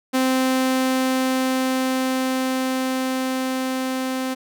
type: tone with level ramp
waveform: sawtooth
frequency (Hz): 260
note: C4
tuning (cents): -11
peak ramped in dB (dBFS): -13 to -19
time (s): 0.13-4.35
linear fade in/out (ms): 20
effects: none